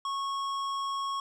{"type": "tone with hard clipping", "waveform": "triangle", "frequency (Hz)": 1100, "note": "C#6", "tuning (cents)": -14, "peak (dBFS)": -32, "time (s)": [0.05, 1.2], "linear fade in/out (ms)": 2, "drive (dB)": 15, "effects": []}